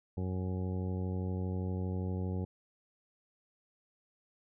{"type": "harmonic tone", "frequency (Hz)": 92.5, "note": "F#2", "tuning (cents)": 0, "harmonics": [1, 2, 3, 4, 5, 6, 8, 9], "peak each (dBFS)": [-34, -38, -45, -45, -46, -52, -56, -54], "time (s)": [0.17, 2.45], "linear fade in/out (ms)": 5, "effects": []}